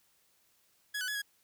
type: tone with pitch steps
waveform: sawtooth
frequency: 1677 / 1499 / 1692 / 1658 Hz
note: G#6 / F#6 / G#6 / G#6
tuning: +16 / +22 / +32 / -3 cents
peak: -30 dBFS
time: 0.94-1.22 s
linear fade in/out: 10 ms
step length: 70 ms
effects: white hiss -70 dBFS RMS until 1.43 s